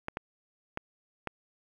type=clicks; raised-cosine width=0.5 ms; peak=-18 dBFS; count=4; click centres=0.084 / 0.171 / 0.774 / 1.273 s; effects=9-bit